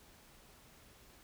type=silence; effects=pink hiss -61 dBFS RMS until 1.23 s